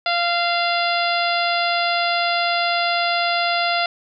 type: harmonic tone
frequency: 692 Hz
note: F5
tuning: 16 cents flat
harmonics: 1 / 2 / 3 / 4 / 5 / 6 / 7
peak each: -21 / -24 / -26 / -27 / -28 / -29 / -29 dBFS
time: 0.06-3.86 s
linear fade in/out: 2 ms
effects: none